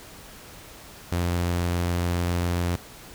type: tone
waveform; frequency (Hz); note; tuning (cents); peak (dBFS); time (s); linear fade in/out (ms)
sawtooth; 87.31; F2; 0; -19; 1.12-2.76; 0
effects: pink hiss -45 dBFS RMS until 3.14 s